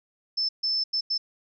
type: tone bursts at uneven times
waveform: sine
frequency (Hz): 5274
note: E8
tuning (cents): 0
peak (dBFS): -23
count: 4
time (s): 0.37-0.49 / 0.63-0.84 / 0.93-1.01 / 1.1-1.18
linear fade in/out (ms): 10
effects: none